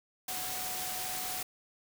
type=tone in noise; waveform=sine; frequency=740 Hz; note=F#5; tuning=in tune; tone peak=-43 dBFS; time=0.28-1.43 s; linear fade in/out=5 ms; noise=white; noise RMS=-37 dBFS; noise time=0.28-1.43 s; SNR=-9 dB; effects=none